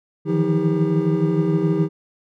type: tone cluster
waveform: triangle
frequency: 155.4 / 162.4 / 174.6 / 317.8 / 400.9 Hz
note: D#3 / E3 / F3 / D#4 / G4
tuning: -2 / -26 / 0 / +37 / +39 cents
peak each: -21 dBFS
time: 0.25-1.89 s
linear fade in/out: 50 ms
effects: none